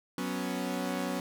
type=chord; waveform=sawtooth; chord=F# suspended fourth; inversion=none; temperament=equal; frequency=185 / 246.9 / 277.2 Hz; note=F#3 / B3 / C#4; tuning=0 / 0 / 0 cents; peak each=-32 dBFS; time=0.18-1.2 s; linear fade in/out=2 ms; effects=none